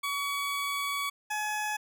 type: tone pair in turn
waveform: 20% pulse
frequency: 1131 / 847.3 Hz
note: C#6 / G#5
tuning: +34 / +34 cents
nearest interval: perfect fourth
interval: 500 cents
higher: first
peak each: -25 dBFS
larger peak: neither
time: 0.03-1.1 / 1.3-1.77 s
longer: first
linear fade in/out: 10 ms
effects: none